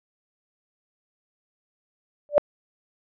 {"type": "tone with exponential growth", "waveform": "sine", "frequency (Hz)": 587.3, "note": "D5", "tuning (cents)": 0, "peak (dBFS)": -8, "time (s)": [2.29, 2.38], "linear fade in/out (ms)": 0, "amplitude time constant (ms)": 18, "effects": ["low-pass 2000 Hz 12 dB/octave"]}